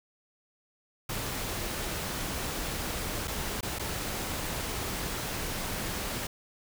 pink noise with dropouts, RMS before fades -34 dBFS, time 1.09-6.27 s, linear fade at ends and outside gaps 5 ms, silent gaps 3.275-3.278 / 3.609-3.628 / 3.787-3.794 s, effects none

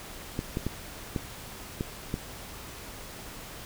clicks, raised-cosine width 3 ms, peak -16 dBFS, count 6, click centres 0.391 / 0.571 / 0.666 / 1.162 / 1.809 / 2.141 s, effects pink hiss -43 dBFS RMS until 3.65 s

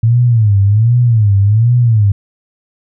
sine tone with vibrato, 110 Hz, A2, in tune, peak -6 dBFS, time 0.03-2.12 s, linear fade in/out 5 ms, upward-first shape sine, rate 1.3 Hz, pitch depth 190 cents each way, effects none

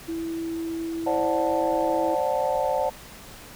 sine tone, 329.6 Hz, E4, in tune, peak -27 dBFS, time 0.08-2.15 s, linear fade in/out 10 ms
sine chord, D dominant seventh, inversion third, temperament just, 528.6 / 587.3 / 734.2 / 881 Hz, C5 / D5 / F#5 / A5, +18 / 0 / -14 / +2 cents, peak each -26 / -26 / -28 / -27 dBFS, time 1.06-2.9 s, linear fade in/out 10 ms
effects tanh soft clip ceiling -11 dBFS + pink hiss -44 dBFS RMS until 3.55 s

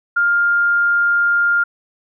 sine tone, 1404 Hz, F6, 9 cents sharp, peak -12 dBFS, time 0.16-1.64 s, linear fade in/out 10 ms, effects none

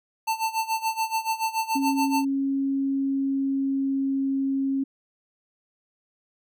square tone with tremolo, 891 Hz, A5, 22 cents sharp, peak -22 dBFS, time 0.27-2.25 s, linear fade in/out 10 ms, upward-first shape sine, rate 7 Hz, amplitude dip 85%
sine tone with pitch glide, 273.9 to 271.2 Hz, C#4 to C#4, -21 to -38 cents, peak -22 dBFS, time 1.75-4.84 s, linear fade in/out 10 ms, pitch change -17 cents, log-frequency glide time 2.04-4.32 s
effects none

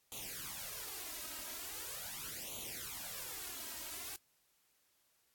white noise with flanger, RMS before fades -45 dBFS, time 0.12-4.16 s, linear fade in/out 0 ms, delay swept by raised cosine 0.29 to 3.19 ms, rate 0.41 Hz, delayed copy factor +0.85, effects white hiss -75 dBFS RMS until 5.34 s + AAC 64 kbps

